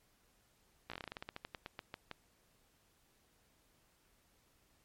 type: slowing click train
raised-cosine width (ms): 0.3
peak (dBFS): -27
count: 19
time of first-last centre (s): 0.9-2.113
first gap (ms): 16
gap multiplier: 1.15
effects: pink hiss -72 dBFS RMS until 4.84 s + MP3 64 kbps